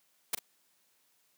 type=noise with echo; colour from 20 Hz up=white; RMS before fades=-30 dBFS; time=0.33-0.35 s; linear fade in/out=5 ms; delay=41 ms; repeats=1; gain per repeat=-11 dB; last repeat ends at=0.391 s; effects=white hiss -71 dBFS RMS until 1.37 s + high-pass 150 Hz 12 dB/octave